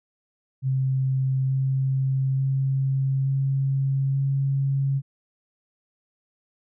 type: tone with pitch steps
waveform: sine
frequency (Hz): 132.4 / 133.55 / 134.71 / 135.89 / 137.07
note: C3 / C3 / C#3 / C#3 / C#3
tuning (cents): +21 / +36 / -49 / -34 / -19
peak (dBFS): -20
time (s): 0.62-5.02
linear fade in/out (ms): 50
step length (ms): 880
effects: none